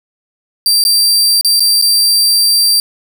sawtooth tone with dropouts, 4699 Hz, D8, in tune, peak -5 dBFS, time 0.66-2.8 s, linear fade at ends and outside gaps 1 ms, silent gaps 0.839-0.85 / 1.411-1.447 / 1.596-1.604 / 1.815-1.823 s, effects 7-bit

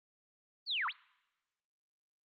sine linear two-way sweep, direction down then up, 4699 to 940 to 4699 Hz, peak -32 dBFS, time 0.66-0.93 s, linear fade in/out 50 ms, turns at 0.87 s, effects noise-tail reverb RT60 1.0 s tail -24 dB re dry + Opus 32 kbps

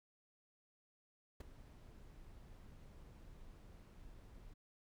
brown noise with ADSR envelope, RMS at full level -42 dBFS, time 1.4-4.54 s, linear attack 6 ms, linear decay 12 ms, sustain -15 dB, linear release 11 ms, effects none

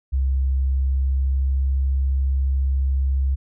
sine tone with pitch glide, 66.5 to 67.16 Hz, C2 to C2, +29 to +46 cents, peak -17 dBFS, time 0.12-3.36 s, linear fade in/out 20 ms, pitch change +17 cents, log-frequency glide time 0.54-1.78 s, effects none

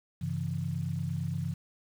sine tone cluster, 97 / 137 / 165.7 Hz, G2 / C#3 / E3, -18 / -20 / +9 cents, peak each -36 / -34 / -34 dBFS, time 0.21-1.54 s, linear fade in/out 10 ms, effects 9-bit

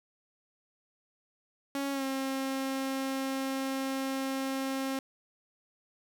sawtooth tone with pitch glide, 277.2 to 267.9 Hz, C#4 to C4, 0 to +41 cents, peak -27 dBFS, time 1.75-4.99 s, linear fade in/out 2 ms, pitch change -59 cents, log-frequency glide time 1.92-2.04 s, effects 9-bit

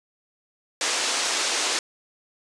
white band-pass noise, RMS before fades -25 dBFS, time 0.81-1.79 s, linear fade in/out 2 ms, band 310 to 7500 Hz, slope 24 dB/octave, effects resampled to 24000 Hz

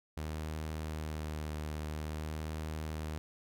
sawtooth tone with vibrato, 77.2 Hz, D#2, 13 cents flat, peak -33 dBFS, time 0.17-3.18 s, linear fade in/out 0 ms, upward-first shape sine, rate 0.5 Hz, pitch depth 19 cents each way, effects none

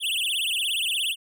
square tone with vibrato, 3054 Hz, G7, 46 cents flat, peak -24 dBFS, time 0-1.16 s, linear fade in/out 50 ms, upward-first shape triangle, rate 17 Hz, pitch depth 290 cents each way, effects none

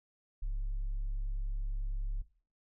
sine tone, 34.56 Hz, C#1, 4 cents flat, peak -30 dBFS, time 0.42-2.22 s, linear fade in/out 10 ms, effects noise-tail reverb RT60 0.4 s tail -17 dB re dry + tanh soft clip ceiling -31 dBFS

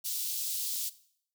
white high-pass noise, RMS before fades -34 dBFS, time 0.04-0.9 s, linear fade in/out 20 ms, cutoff 3600 Hz, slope 24 dB/octave, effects noise-tail reverb RT60 0.6 s tail -17 dB re dry

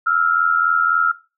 sine tone pair together, 1318.5 / 1402.3 Hz, E6 / F6, 0 / +7 cents, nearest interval minor second, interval 107 cents, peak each -17 dBFS, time 0.06-1.12 s, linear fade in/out 10 ms, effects noise-tail reverb RT60 0.3 s tail -19 dB re dry

